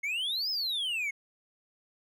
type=exponential two-way sweep; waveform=triangle; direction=up then down; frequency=2145 to 5250 to 2145 Hz; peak=-28 dBFS; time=0.03-1.11 s; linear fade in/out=10 ms; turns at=0.5 s; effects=none